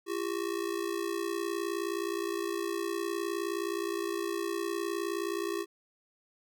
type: ring-modulated tone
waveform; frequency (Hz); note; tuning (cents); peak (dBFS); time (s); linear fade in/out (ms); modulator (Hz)
square; 370; F#4; 0; -29; 0.06-5.66; 50; 29.7
effects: none